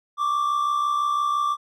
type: tone pair together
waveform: triangle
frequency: 1108.8 / 1174.7 Hz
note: C#6 / D6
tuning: 0 / 0 cents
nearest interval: minor second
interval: 100 cents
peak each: -27 / -19 dBFS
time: 0.17-1.57 s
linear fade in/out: 50 ms
effects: none